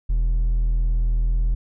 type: tone with hard clipping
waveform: sine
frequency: 40.96 Hz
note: E1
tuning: 10 cents flat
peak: -18 dBFS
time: 0.09-1.55 s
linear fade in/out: 10 ms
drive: 3 dB
effects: none